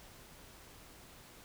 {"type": "silence", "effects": ["pink hiss -56 dBFS RMS until 1.44 s"]}